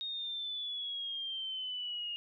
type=exponential sweep; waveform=sine; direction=down; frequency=3729 to 2840 Hz; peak=-36 dBFS; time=0.01-2.16 s; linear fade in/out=0 ms; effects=none